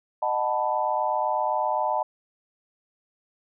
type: chord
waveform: sine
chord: B dominant seventh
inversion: first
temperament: equal with one note detuned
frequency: 616.2 / 740 / 880 / 987.8 Hz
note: D#5 / F#5 / A5 / B5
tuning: -17 / 0 / 0 / 0 cents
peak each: -28 / -29 / -26 / -29 dBFS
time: 0.22-2.03 s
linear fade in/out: 5 ms
effects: none